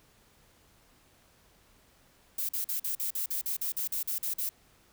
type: noise bursts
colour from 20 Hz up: violet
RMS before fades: -32 dBFS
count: 14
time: 2.38-4.492 s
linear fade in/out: 5 ms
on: 110 ms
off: 44 ms
effects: pink hiss -63 dBFS RMS until 4.92 s